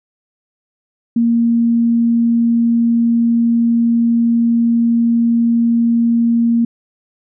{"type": "tone", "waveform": "sine", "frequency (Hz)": 233.1, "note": "A#3", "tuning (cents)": 0, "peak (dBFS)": -10, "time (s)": [1.16, 6.65], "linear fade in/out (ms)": 5, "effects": []}